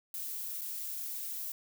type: noise with dropouts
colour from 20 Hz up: violet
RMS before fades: -39 dBFS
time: 0.14-1.52 s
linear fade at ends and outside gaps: 2 ms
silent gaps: 0.612-0.616 s
effects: none